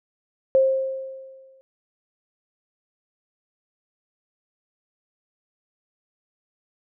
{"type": "tone with exponential decay", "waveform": "sine", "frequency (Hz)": 531, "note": "C5", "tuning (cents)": 25, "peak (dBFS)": -12, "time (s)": [0.55, 1.61], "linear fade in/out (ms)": 0, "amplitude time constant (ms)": 230, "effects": []}